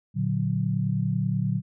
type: chord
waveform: sine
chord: Bb augmented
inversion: none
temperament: equal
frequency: 116.54 / 146.83 / 185 Hz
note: Bb2 / D3 / F#3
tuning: 0 / 0 / 0 cents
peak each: -27 dBFS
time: 0.14-1.62 s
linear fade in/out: 50 ms
effects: none